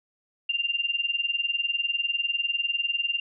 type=tone with tremolo; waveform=sine; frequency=2790 Hz; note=F7; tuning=2 cents flat; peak=-20 dBFS; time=0.49-3.2 s; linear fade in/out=5 ms; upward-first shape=triangle; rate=20 Hz; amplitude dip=95%; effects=none